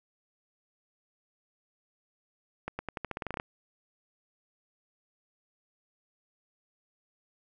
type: accelerating click train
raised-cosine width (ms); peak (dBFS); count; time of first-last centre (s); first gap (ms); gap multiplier
0.5; -19; 13; 2.68-3.399; 110; 0.88
effects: none